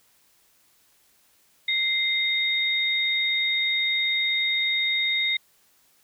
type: tone pair together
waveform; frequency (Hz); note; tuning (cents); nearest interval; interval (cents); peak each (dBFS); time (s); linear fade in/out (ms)
sine; 2093 / 3712; C7 / A#7; 0 / -8; minor seventh; 992; -24; 1.68-5.37; 5
effects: white hiss -62 dBFS RMS until 6.03 s